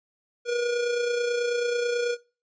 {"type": "tone with amplitude modulation", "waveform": "square", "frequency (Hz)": 480, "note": "B4", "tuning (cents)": -49, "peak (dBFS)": -23, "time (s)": [0.45, 2.17], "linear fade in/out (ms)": 50, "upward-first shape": "sine", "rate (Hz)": 29.2, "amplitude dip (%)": 45, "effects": ["noise-tail reverb RT60 0.3 s tail -18 dB re dry", "resampled to 16000 Hz"]}